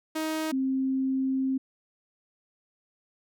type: tone pair in turn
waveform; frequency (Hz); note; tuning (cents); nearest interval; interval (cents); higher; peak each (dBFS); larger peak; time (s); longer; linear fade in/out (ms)
sawtooth / sine; 314.9 / 264.8; D#4 / C4; +21 / +21; minor third; 300; first; -24; neither; 0.15-0.52 / 0.52-1.58; second; 10
effects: none